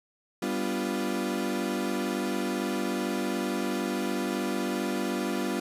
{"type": "chord", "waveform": "35% pulse", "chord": "G dominant seventh", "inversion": "none", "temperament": "equal", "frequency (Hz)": [196, 246.9, 293.7, 349.2], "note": ["G3", "B3", "D4", "F4"], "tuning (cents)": [0, 0, 0, 0], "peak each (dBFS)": [-32, -31, -33, -31], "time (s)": [0.42, 5.6], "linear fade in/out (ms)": 5, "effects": ["resampled to 32000 Hz", "10-bit"]}